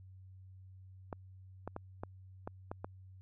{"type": "clicks", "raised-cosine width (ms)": 1, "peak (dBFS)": -26, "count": 7, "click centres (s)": [1.128, 1.676, 1.764, 2.035, 2.475, 2.715, 2.845], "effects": ["added 94 Hz sine -52 dBFS peak until 3.21 s"]}